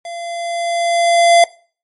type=tone with level ramp; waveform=square; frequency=685 Hz; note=F5; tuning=34 cents flat; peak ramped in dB=-27 to -6 dBFS; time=0.05-1.44 s; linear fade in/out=2 ms; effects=noise-tail reverb RT60 0.4 s tail -21 dB re dry + MP3 48 kbps